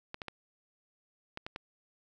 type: clicks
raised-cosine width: 0.3 ms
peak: -23 dBFS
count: 6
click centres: 0.144 / 0.218 / 0.283 / 1.374 / 1.465 / 1.561 s
effects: none